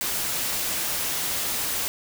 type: noise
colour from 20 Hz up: white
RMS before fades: -27 dBFS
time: 0.01-1.88 s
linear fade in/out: 0 ms
effects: none